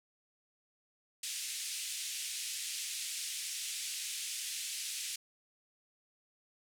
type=band-pass noise; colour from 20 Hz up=white; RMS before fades=-40 dBFS; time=1.23-5.16 s; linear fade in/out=5 ms; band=2300 to 9900 Hz; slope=24 dB/octave; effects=none